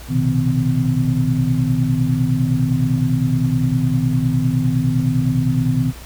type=tone cluster; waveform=sine; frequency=121.9 / 131.7 / 157.5 / 253.7 Hz; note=B2 / C3 / D#3 / B3; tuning=-22 / +12 / +21 / +47 cents; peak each=-20 dBFS; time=0.08-5.93 s; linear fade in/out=50 ms; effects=added 60 Hz sine -35 dBFS peak until 6.05 s + pink hiss -39 dBFS RMS until 6.05 s